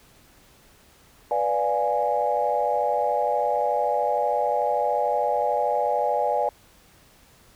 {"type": "chord", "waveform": "sine", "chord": "B diminished seventh", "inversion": "none", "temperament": "equal", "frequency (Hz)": [493.9, 587.3, 698.5, 830.6], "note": ["B4", "D5", "F5", "Ab5"], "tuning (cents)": [0, 0, 0, 0], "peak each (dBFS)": [-27, -25, -27, -24], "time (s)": [1.31, 6.49], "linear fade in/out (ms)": 2, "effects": ["tanh soft clip ceiling -10 dBFS", "pink hiss -55 dBFS RMS until 7.55 s"]}